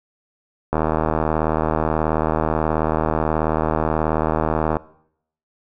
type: click train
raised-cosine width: 1 ms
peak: -5 dBFS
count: 318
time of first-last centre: 0.73-4.768 s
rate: 78.5 Hz
effects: noise-tail reverb RT60 0.7 s tail -20 dB re dry